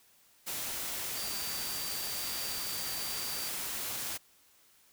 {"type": "tone in noise", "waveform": "sine", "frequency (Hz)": 4662, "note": "D8", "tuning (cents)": -14, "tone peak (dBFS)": -41, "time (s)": [1.15, 3.5], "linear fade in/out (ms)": 20, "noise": "white", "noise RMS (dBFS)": -37, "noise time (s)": [0.46, 4.18], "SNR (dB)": -7, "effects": ["white hiss -64 dBFS RMS until 4.92 s"]}